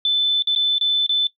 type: tone with dropouts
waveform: sine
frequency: 3518 Hz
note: A7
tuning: 1 cent flat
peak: -15 dBFS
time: 0.05-1.27 s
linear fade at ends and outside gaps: 2 ms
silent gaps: 0.423-0.472 / 0.551-0.56 / 0.783-0.811 / 1.065-1.093 s
effects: noise-tail reverb RT60 0.1 s tail -18 dB re dry